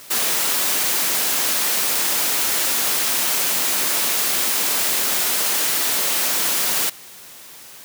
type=high-pass noise; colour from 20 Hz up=white; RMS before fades=-20 dBFS; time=0.1-6.9 s; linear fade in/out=10 ms; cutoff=190 Hz; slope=12 dB/octave; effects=white hiss -41 dBFS RMS until 7.84 s + high-pass 100 Hz 12 dB/octave